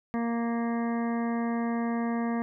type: harmonic tone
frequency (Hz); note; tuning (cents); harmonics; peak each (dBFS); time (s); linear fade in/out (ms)
233.1; A#3; 0; 1 / 2 / 3 / 4 / 5 / 7 / 8 / 9; -27 / -37 / -37 / -41 / -41 / -46 / -45 / -49; 0.14-2.42; 0
effects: none